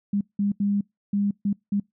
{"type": "tone bursts at uneven times", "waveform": "sine", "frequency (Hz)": 202.1, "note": "G#3", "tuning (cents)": -47, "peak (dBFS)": -20, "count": 6, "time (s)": [[0.13, 0.21], [0.39, 0.52], [0.6, 0.81], [1.13, 1.31], [1.45, 1.53], [1.72, 1.8]], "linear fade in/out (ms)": 5, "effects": ["noise-tail reverb RT60 0.2 s tail -26 dB re dry"]}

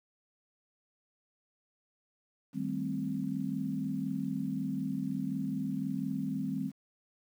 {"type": "chord", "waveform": "sine", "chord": "A half-diminished seventh", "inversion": "second", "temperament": "equal", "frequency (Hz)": [155.56, 196, 220, 261.6], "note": ["Eb3", "G3", "A3", "C4"], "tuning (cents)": [0, 0, 0, 0], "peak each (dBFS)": [-39, -36, -40, -35], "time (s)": [2.53, 6.72], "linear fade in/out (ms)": 50, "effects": ["10-bit"]}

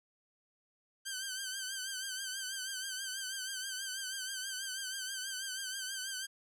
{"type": "tone with vibrato", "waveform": "10% pulse", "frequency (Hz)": 1551, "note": "G6", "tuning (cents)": -19, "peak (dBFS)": -29, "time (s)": [1.05, 6.27], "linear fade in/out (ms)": 20, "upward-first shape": "triangle", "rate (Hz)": 6.2, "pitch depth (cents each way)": 73, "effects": []}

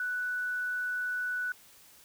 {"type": "tone", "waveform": "sine", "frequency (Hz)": 1484, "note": "F#6", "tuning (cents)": 5, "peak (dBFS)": -30, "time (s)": [0, 1.52], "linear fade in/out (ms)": 2, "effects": ["white hiss -57 dBFS RMS until 2.04 s"]}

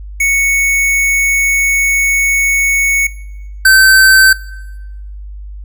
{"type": "tone pair in turn", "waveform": "square", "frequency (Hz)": [2217, 1543.8], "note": ["C#7", "G6"], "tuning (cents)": [0, -27], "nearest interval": "tritone", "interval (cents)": 627, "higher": "first", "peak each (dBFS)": [-10, -4], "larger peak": "second", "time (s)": [[0.2, 3.07], [3.65, 4.33]], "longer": "first", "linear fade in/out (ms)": 5, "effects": ["noise-tail reverb RT60 1.0 s tail -20 dB re dry", "added 50 Hz sine -25 dBFS peak until 5.64 s"]}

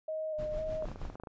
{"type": "tone with vibrato", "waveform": "sine", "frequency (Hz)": 620, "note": "D#5", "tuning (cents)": -6, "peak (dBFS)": -33, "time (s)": [0.08, 0.85], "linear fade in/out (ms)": 5, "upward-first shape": "square", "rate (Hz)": 2, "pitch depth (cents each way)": 23}
{"type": "noise with tremolo", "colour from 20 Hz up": "brown", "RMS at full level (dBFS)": -39, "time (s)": [0.38, 1.16], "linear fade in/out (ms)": 10, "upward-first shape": "sine", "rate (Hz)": 6.4, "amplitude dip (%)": 60}
{"type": "clicks", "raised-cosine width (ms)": 1, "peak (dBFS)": -30, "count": 12, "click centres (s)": [0.824, 0.855, 0.886, 0.916, 0.959, 1.016, 1.052, 1.1, 1.155, 1.199, 1.236, 1.272]}
{"effects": ["resampled to 16000 Hz"]}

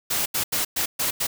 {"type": "noise bursts at uneven times", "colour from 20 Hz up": "white", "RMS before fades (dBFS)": -24, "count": 6, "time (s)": [[0.1, 0.26], [0.34, 0.44], [0.52, 0.65], [0.76, 0.86], [0.99, 1.11], [1.2, 1.27]], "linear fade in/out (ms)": 10, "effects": []}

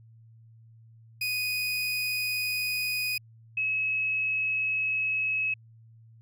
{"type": "tone pair in turn", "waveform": ["30% pulse", "sine"], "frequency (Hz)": [2489, 2571], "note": ["D#7", "E7"], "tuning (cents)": [0, -44], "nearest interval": "minor second", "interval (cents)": 56, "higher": "second", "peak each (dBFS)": -25, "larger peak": "neither", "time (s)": [[1.21, 3.18], [3.57, 5.54]], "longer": "neither", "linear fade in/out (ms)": 5, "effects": ["added 113 Hz sine -51 dBFS peak until 6.21 s"]}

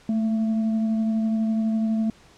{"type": "tone with frequency modulation", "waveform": "sine", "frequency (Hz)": 220, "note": "A3", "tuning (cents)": 0, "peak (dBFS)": -20, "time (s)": [0.09, 2.1], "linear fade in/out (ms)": 2, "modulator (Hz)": 452, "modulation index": 0.26, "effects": ["pink hiss -53 dBFS RMS until 2.37 s", "low-pass 7000 Hz 12 dB/octave"]}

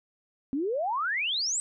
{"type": "exponential sweep", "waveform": "sine", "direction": "up", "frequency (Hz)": [257.6, 8300], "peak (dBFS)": -26, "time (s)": [0.53, 1.6], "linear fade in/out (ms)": 0, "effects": []}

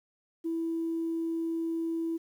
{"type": "tone", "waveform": "sine", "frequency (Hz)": 329.6, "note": "E4", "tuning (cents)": 0, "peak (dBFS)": -28, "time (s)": [0.44, 2.18], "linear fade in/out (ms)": 20, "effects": ["tanh soft clip ceiling -24 dBFS", "10-bit"]}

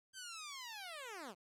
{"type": "linear sweep", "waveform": "10% pulse", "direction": "down", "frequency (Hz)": [1581, 160.9], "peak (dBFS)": -38, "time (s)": [0.13, 1.35], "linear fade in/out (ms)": 50, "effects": ["low-pass 12000 Hz 12 dB/octave", "13-bit"]}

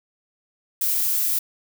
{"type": "noise", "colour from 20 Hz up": "violet", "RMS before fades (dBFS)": -22, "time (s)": [0.81, 1.39], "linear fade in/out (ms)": 5, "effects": []}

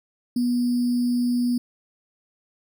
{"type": "tone with sample-and-hold", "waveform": "sine", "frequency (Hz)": 243.6, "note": "B3", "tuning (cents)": -24, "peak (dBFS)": -19, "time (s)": [0.36, 1.58], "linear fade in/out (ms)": 5, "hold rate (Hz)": 4900, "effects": []}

